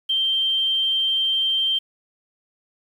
sine tone, 3144 Hz, G7, 4 cents sharp, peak -18 dBFS, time 0.09-1.79 s, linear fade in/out 10 ms, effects 8-bit

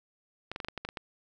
clicks, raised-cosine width 0.3 ms, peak -20 dBFS, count 9, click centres 0.516 / 0.561 / 0.602 / 0.647 / 0.685 / 0.777 / 0.85 / 0.889 / 0.972 s, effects none

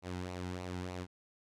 sawtooth tone with flanger, 90.5 Hz, F#2, 38 cents flat, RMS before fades -41 dBFS, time 0.02-1.07 s, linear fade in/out 50 ms, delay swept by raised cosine 0.59 to 1.79 ms, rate 3.3 Hz, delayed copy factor -0.55, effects low-pass 8000 Hz 12 dB/octave

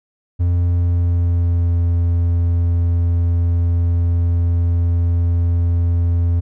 triangle tone with pitch glide, 87.31 to 85.76 Hz, F2 to F2, 0 to -31 cents, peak -11 dBFS, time 0.39-6.41 s, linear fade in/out 20 ms, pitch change -31 cents, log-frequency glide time 0.55-1.74 s, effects none

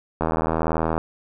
click train, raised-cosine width 1 ms, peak -8 dBFS, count 63, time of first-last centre 0.21-0.979 s, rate 80.6 Hz, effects none

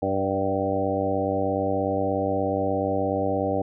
harmonic tone with a mistuned harmonic, 96.8 Hz, G2, 21 cents flat, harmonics 1 / 2 / 3 / 4 / 5 / 6 / 7 / 8, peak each -32 / -33 / -29 / -34 / -28 / -28 / -33 / -30 dBFS, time 0.02-3.62 s, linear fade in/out 5 ms, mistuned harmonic 6, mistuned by +21 cents, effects none

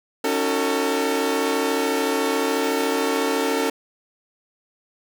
sawtooth chord, D# half-diminished seventh, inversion third, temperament equal with one note detuned, 277.2 / 311.1 / 370 / 449.8 Hz, C#4 / D#4 / F#4 / A4, 0 / 0 / 0 / +38 cents, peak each -21 / -25 / -25 / -19 dBFS, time 0.24-3.7 s, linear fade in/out 5 ms, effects none

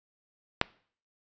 click, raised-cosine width 0.3 ms, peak -5 dBFS, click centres 0.614 s, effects noise-tail reverb RT60 0.5 s tail -23 dB re dry + resampled to 16000 Hz

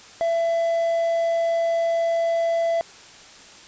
triangle tone, 669 Hz, E5, 25 cents sharp, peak -17 dBFS, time 0.21-2.81 s, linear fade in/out 0 ms, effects white hiss -45 dBFS RMS until 3.67 s + resampled to 16000 Hz

